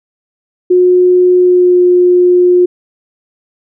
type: tone with pitch glide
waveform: sine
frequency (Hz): 361.8 to 357.9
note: F#4 to F4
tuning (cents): -39 to +42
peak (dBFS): -4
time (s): 0.7-2.66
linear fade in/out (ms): 10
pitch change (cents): -19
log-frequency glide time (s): 1.37-1.82
effects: none